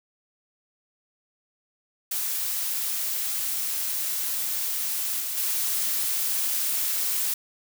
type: noise with level steps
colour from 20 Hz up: blue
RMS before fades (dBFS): -28 / -30 / -26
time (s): 2.11-7.34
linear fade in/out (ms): 5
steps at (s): 5.2 / 5.37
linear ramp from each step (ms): 5
effects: none